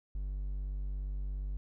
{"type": "tone", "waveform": "triangle", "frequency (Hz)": 48.6, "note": "G1", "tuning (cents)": -14, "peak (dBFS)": -32, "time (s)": [0.15, 1.57], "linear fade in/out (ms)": 0, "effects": []}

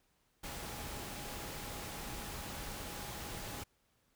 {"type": "tone in noise", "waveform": "sine", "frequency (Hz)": 826, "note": "G#5", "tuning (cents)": -10, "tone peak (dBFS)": -54, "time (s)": [0.43, 3.64], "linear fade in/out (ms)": 10, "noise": "pink", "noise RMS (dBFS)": -44, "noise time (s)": [0.43, 3.64], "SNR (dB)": -13, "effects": ["pink hiss -75 dBFS RMS until 4.15 s"]}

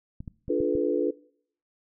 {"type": "clicks", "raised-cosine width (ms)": 5, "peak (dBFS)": -25, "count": 5, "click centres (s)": [0.205, 0.278, 0.482, 0.605, 0.753]}
{"type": "chord", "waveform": "sine", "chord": "B half-diminished seventh", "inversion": "first", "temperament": "equal with one note detuned", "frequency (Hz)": [293.7, 349.2, 430.2, 493.9], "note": ["D4", "F4", "A4", "B4"], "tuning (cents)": [0, 0, -39, 0], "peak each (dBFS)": -28, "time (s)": [0.49, 1.11], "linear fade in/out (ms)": 10}
{"effects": ["noise-tail reverb RT60 0.6 s tail -21 dB re dry"]}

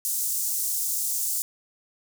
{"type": "high-pass noise", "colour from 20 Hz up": "pink", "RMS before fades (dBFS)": -27, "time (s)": [0.05, 1.42], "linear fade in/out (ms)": 0, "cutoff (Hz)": 6800, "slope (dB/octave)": 24, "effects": []}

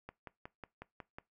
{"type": "click train", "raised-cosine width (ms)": 0.5, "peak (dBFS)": -30, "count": 7, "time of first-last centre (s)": [0.09, 1.185], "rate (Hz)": 5.48, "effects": ["noise-tail reverb RT60 0.2 s tail -21 dB re dry"]}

